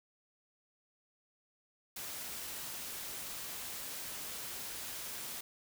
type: noise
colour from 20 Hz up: white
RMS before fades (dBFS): -43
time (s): 1.96-5.41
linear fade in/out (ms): 5
effects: none